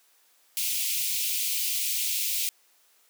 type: high-pass noise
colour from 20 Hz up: white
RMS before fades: -28 dBFS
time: 0.57-2.49 s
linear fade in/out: 0 ms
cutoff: 2300 Hz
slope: 48 dB/octave
effects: white hiss -63 dBFS RMS until 3.09 s + high-pass 400 Hz 12 dB/octave